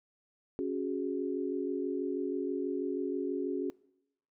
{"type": "chord", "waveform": "sine", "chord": "C# suspended fourth", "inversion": "none", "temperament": "just", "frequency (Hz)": [277.2, 369.6, 415.8], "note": ["C#4", "F#4", "G#4"], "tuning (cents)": [0, -2, 2], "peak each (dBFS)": [-35, -34, -37], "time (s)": [0.59, 3.7], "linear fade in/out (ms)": 0, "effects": ["noise-tail reverb RT60 0.8 s tail -23 dB re dry"]}